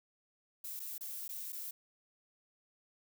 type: noise with dropouts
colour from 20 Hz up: violet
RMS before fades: -43 dBFS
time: 0.64-1.71 s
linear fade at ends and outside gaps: 5 ms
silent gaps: 0.795-0.8 / 0.981-1.008 / 1.28-1.29 / 1.523-1.527 s
effects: none